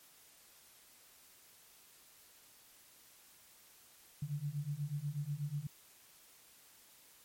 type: beating tone pair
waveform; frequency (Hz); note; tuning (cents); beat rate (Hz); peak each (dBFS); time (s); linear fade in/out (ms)
sine; 141 / 149.2; C#3 / D3; +30 / +28; 8.2; -40 / -39; 4.22-5.67; 5
effects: white hiss -62 dBFS RMS until 7.24 s + MP3 64 kbps